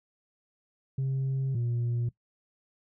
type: tone pair in turn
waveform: sine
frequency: 133.9 / 119.29 Hz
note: C3 / A#2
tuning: +40 / +40 cents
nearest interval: major second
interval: 200 cents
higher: first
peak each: -24 dBFS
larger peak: neither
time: 0.98-1.55 / 1.55-2.09 s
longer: first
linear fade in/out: 5 ms
effects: noise-tail reverb RT60 0.1 s tail -20 dB re dry + tanh soft clip ceiling -25 dBFS